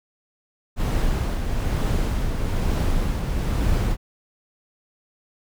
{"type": "noise with tremolo", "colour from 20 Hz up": "brown", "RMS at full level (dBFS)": -20, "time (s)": [0.76, 3.97], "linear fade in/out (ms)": 50, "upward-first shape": "triangle", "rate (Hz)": 1.1, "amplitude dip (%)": 45, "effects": []}